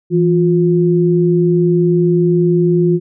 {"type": "tone pair together", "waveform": "sine", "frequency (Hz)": [166.62, 354.7], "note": ["E3", "F4"], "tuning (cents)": [19, 27], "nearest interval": "octave + minor second", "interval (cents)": 1308, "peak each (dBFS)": -12, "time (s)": [0.1, 3], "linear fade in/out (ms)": 50, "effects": []}